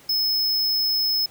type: tone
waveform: square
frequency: 5190 Hz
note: E8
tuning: 28 cents flat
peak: -20 dBFS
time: 0.09-1.26 s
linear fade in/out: 5 ms
effects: pink hiss -50 dBFS RMS until 1.3 s + high-pass 100 Hz 12 dB/octave